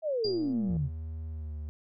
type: exponential sweep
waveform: sine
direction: down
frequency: 659.3 to 125.1 Hz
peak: -27 dBFS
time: 0.02-0.9 s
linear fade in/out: 50 ms
type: tone with exponential decay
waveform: sine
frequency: 4795 Hz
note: D8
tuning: 35 cents sharp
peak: -29 dBFS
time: 0.24-0.53 s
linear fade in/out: 5 ms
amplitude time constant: 61 ms
type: click train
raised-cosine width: 2 ms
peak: -31 dBFS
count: 61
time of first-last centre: 0.25-0.767 s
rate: 116 Hz
type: tone with pitch glide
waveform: triangle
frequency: 79.4 to 75.16 Hz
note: D#2 to D2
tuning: +36 to +41 cents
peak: -33 dBFS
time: 0.69-1.69 s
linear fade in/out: 0 ms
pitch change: -95 cents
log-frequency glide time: 1.29-1.57 s
effects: none